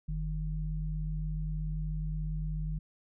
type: tone pair together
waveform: sine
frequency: 46.25 / 155.56 Hz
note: F#1 / D#3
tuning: 0 / 0 cents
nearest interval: octave + major sixth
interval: 2100 cents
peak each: -33 / -35 dBFS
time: 0.08-2.79 s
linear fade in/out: 10 ms
effects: none